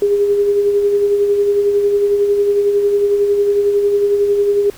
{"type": "tone with tremolo", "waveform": "sine", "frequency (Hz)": 406.4, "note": "G#4", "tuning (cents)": -38, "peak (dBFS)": -9, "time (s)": [0.02, 4.7], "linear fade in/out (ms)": 2, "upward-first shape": "sine", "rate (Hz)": 11, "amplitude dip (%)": 40, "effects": ["pink hiss -40 dBFS RMS until 4.77 s"]}